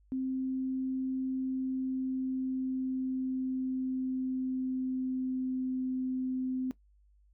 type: tone with pitch glide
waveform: sine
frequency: 261.6 to 257.8 Hz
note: C4 to C4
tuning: 0 to -26 cents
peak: -30 dBFS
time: 0.12-6.71 s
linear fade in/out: 0 ms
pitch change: -26 cents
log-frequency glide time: 1.29-5.78 s
effects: noise-tail reverb RT60 0.1 s tail -17 dB re dry + added 50 Hz sine -61 dBFS peak until 7.33 s